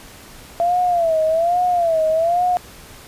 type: tone with vibrato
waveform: sine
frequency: 675 Hz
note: E5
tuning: 41 cents sharp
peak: -14 dBFS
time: 0.6-2.57 s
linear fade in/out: 0 ms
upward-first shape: sine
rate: 1.2 Hz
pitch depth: 120 cents each way
effects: pink hiss -41 dBFS RMS until 3.07 s + resampled to 32000 Hz